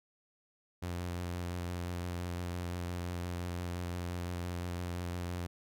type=tone with vibrato; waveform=sawtooth; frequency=88 Hz; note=F2; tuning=14 cents sharp; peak=-32 dBFS; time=0.82-5.47 s; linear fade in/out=10 ms; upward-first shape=square; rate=5.8 Hz; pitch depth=14 cents each way; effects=none